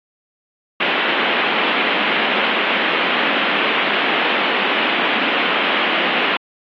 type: band-pass noise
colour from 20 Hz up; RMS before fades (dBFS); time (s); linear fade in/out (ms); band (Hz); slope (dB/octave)
white; -18; 0.8-6.37; 5; 200 to 3200; 48
effects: AAC 48 kbps